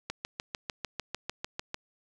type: click train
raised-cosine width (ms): 0.2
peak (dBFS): -16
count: 12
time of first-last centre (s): 0.1-1.744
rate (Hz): 6.69
effects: none

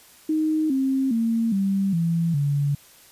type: tone with pitch steps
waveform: sine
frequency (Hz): 311.9 / 266.9 / 228.3 / 195.35 / 167.14 / 143.01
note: D#4 / C4 / A#3 / G3 / E3 / D3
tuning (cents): +4 / +35 / -36 / -6 / +24 / -46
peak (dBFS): -19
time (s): 0.29-2.75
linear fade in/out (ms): 5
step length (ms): 410
effects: white hiss -51 dBFS RMS until 3.11 s + resampled to 32000 Hz

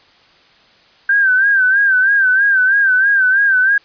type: tone with vibrato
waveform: sine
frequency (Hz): 1568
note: G6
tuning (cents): 0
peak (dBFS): -9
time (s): 1.09-3.78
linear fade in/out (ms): 5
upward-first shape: sine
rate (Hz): 3.1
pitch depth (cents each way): 82
effects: white hiss -49 dBFS RMS until 3.84 s + resampled to 11025 Hz

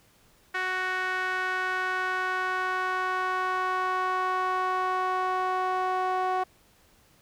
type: tone with band-pass filter sweep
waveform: sawtooth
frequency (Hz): 370.8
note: F#4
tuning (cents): +4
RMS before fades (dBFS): -28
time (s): 0.54-6.44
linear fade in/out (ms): 10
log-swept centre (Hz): 1700 to 880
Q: 2.8
effects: pink hiss -61 dBFS RMS until 7.21 s

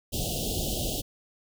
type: band-stop noise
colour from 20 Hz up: pink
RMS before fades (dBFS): -30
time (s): 0.12-1.02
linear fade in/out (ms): 20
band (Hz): 760 to 2800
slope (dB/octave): 96
effects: none

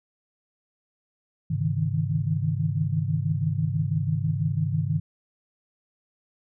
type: tone cluster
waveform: sine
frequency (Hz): 101.8 / 135.3 / 153.5 / 159.6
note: G#2 / C#3 / D#3 / D#3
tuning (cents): -34 / -42 / -23 / +44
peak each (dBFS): -28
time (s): 1.5-5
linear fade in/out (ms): 10
effects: none

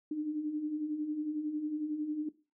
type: beating tone pair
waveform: sine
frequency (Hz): 293.6 / 304.6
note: D4 / D#4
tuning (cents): 0 / -37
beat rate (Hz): 11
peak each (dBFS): -40 / -33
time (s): 0.11-2.29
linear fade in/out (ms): 5
effects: noise-tail reverb RT60 0.3 s tail -17 dB re dry

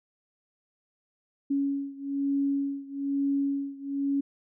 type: beating tone pair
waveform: sine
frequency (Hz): 278.3 / 279.4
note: C#4 / C#4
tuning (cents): +7 / +14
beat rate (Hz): 1.1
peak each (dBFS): -28 / -30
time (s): 1.5-4.21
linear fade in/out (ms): 10
effects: none

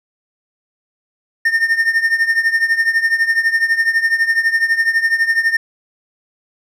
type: tone with tremolo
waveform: triangle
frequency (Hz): 1819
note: A#6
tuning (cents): -43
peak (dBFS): -7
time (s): 1.45-5.57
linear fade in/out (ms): 5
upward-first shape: triangle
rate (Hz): 12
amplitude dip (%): 85
effects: none

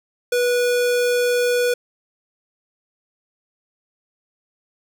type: tone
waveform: square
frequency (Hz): 488.5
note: B4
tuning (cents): -19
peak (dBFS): -17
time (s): 0.32-1.74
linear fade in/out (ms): 5
effects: none

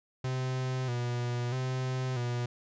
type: tone with vibrato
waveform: 45% pulse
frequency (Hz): 125.2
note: B2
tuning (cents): +24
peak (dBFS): -30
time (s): 0.24-2.46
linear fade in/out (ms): 5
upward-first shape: square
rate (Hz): 0.78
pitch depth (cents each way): 54
effects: resampled to 16000 Hz

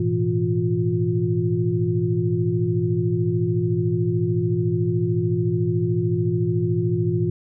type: tone cluster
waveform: sine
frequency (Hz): 107.1 / 120.8 / 165.9 / 354.3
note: A2 / B2 / E3 / F4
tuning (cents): -46 / -38 / +11 / +25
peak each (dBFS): -24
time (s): 0-7.3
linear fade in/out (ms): 5
effects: none

